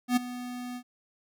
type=tone with ADSR envelope; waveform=square; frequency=246.9 Hz; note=B3; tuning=in tune; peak=-20 dBFS; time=0.08-0.83 s; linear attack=85 ms; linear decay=14 ms; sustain=-16 dB; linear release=68 ms; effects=none